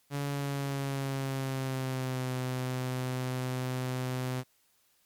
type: tone with pitch glide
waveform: sawtooth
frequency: 141.9 to 127.89 Hz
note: C#3 to C3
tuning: +41 to -39 cents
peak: -27 dBFS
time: 0.1-4.44 s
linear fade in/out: 50 ms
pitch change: -180 cents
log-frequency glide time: 0.28-2.31 s
effects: white hiss -69 dBFS RMS until 5.05 s + MP3 96 kbps